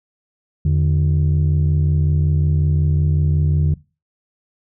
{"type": "tone pair together", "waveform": "sine", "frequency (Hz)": [83.95, 149.4], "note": ["E2", "D3"], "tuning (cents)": [32, 30], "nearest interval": "minor seventh", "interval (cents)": 998, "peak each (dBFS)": -14, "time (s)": [0.65, 3.74], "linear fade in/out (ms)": 5, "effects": ["noise-tail reverb RT60 0.3 s tail -21 dB re dry", "tanh soft clip ceiling -10 dBFS"]}